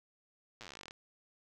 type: slowing click train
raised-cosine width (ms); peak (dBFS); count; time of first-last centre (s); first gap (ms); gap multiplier
0.2; -30; 20; 0.61-0.909; 8; 1.07
effects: none